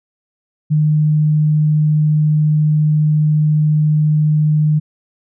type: tone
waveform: sine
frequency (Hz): 152.4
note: D#3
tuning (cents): -36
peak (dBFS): -10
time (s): 0.7-4.8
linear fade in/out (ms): 20
effects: none